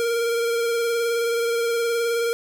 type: tone with vibrato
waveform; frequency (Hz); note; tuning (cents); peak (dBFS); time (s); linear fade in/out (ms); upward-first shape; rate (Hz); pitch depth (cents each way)
square; 466.2; A#4; 0; -21; 0-2.33; 0; sine; 19; 23
effects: none